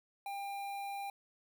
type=tone with notch filter; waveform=square; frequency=798 Hz; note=G5; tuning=31 cents sharp; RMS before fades=-41 dBFS; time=0.26-1.1 s; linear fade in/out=2 ms; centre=6200 Hz; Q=0.97; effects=none